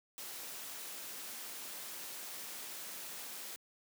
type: noise with amplitude modulation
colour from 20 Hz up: white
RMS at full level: -44 dBFS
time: 0.18-3.56 s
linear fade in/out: 0 ms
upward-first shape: sine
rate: 219 Hz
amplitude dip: 35%
effects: high-pass 200 Hz 12 dB/octave